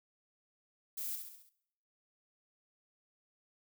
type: noise with echo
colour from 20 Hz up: violet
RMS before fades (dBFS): -40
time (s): 0.97-1.16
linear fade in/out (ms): 10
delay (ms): 67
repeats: 5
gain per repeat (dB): -5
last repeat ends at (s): 1.495
effects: noise-tail reverb RT60 0.7 s tail -18 dB re dry